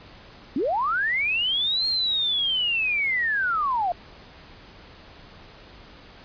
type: linear two-way sweep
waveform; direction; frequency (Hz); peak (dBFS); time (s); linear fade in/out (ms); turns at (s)
sine; up then down; 230 to 4257 to 674; -21; 0.56-3.92; 2; 1.87
effects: pink hiss -47 dBFS RMS until 6.24 s + resampled to 11025 Hz